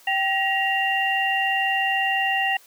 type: tone cluster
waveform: sine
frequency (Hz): 776 / 1898 / 2778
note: G5 / A#6 / F7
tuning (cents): -18 / +31 / -10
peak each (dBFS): -24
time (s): 0.07-2.57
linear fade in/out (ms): 5
effects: white hiss -52 dBFS RMS until 2.66 s + high-pass 300 Hz 12 dB/octave